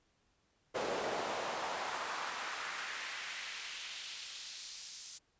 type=noise with high-pass filter sweep; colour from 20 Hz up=brown; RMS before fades=-41 dBFS; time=0.74-5.19 s; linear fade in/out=20 ms; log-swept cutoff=460 to 6100 Hz; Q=1.4; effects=pink hiss -75 dBFS RMS until 5.39 s + resampled to 16000 Hz

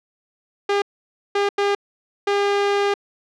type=tone bursts at uneven times; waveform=sawtooth; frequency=403.6 Hz; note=G#4; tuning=49 cents flat; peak=-13 dBFS; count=4; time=0.69-0.82 / 1.35-1.49 / 1.58-1.75 / 2.27-2.94 s; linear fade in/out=5 ms; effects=low-pass 4000 Hz 12 dB/octave

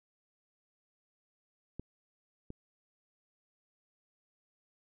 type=clicks; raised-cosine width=3 ms; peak=-27 / -30 dBFS; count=2; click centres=1.796 / 2.504 s; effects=none

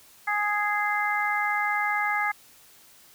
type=harmonic tone; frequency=415.3 Hz; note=G#4; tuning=in tune; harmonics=2 / 3 / 4 / 5; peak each=-28 / -30 / -29 / -28 dBFS; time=0.27-2.32 s; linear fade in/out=10 ms; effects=white hiss -54 dBFS RMS until 3.14 s

